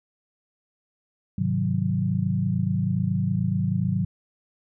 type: chord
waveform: sine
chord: Ab dominant seventh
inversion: none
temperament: equal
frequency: 103.83 / 130.81 / 155.56 / 185 Hz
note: Ab2 / C3 / Eb3 / Gb3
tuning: 0 / 0 / 0 / 0 cents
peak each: -27 / -28 / -28 / -25 dBFS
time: 1.38-4.05 s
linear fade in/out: 5 ms
effects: none